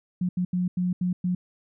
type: tone bursts at uneven times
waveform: sine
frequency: 180 Hz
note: F#3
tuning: 47 cents flat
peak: -22 dBFS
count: 6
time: 0.21-0.29 / 0.37-0.45 / 0.53-0.68 / 0.77-0.93 / 1.01-1.13 / 1.24-1.35 s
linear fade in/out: 5 ms
effects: none